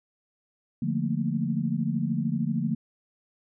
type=chord; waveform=sine; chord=Bb major seventh; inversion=first; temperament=equal; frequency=146.83 / 174.61 / 220 / 233.1 Hz; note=D3 / F3 / A3 / Bb3; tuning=0 / 0 / 0 / 0 cents; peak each=-30 dBFS; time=0.82-2.75 s; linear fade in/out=5 ms; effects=none